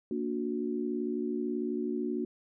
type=chord; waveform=sine; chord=Bb augmented; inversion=none; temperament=just; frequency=233.1 / 291.4 / 364.2 Hz; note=Bb3 / D4 / F#4; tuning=0 / -13 / -27 cents; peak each=-34 / -35 / -34 dBFS; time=0.11-2.25 s; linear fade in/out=2 ms; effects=none